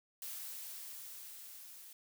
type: noise with level ramp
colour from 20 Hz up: blue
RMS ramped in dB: -44 to -54 dBFS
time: 0.22-1.93 s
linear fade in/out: 2 ms
effects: none